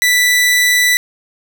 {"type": "tone", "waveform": "sawtooth", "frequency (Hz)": 1975.5, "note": "B6", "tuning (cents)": 0, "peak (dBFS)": -6, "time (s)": [0.02, 0.97], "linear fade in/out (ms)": 0, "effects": ["7-bit"]}